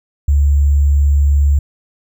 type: tone with sample-and-hold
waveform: sine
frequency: 71.4 Hz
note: D2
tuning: 48 cents flat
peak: -8 dBFS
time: 0.28-1.59 s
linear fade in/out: 5 ms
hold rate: 7350 Hz
effects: none